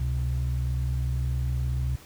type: tone pair together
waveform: sine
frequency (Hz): 67 / 126.48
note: C2 / B2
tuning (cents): +42 / +42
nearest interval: major seventh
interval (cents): 1100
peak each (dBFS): -25 / -27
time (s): 0-1.96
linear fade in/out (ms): 5
effects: tanh soft clip ceiling -19 dBFS + pink hiss -50 dBFS RMS until 2.05 s